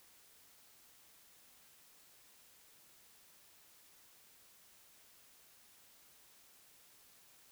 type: silence
effects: white hiss -64 dBFS RMS until 7.51 s